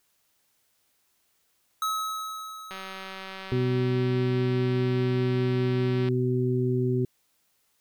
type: tone with exponential decay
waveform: square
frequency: 1285 Hz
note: E6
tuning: 45 cents flat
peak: -25 dBFS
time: 1.82-3.99 s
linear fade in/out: 2 ms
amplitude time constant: 470 ms
type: click train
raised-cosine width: 0.3 ms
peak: -23 dBFS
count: 646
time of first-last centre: 2.71-6.087 s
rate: 191 Hz
type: harmonic tone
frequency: 125.7 Hz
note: B2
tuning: 31 cents sharp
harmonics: 1 / 2 / 3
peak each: -25 / -29 / -27 dBFS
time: 3.52-7.05 s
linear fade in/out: 0 ms
effects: white hiss -70 dBFS RMS until 7.8 s